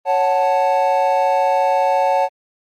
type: chord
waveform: triangle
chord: F# minor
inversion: second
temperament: equal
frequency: 554.4 / 740 / 880 Hz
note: C#5 / F#5 / A5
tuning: 0 / 0 / 0 cents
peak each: -16 dBFS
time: 0.05-2.29 s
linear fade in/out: 50 ms
effects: Opus 24 kbps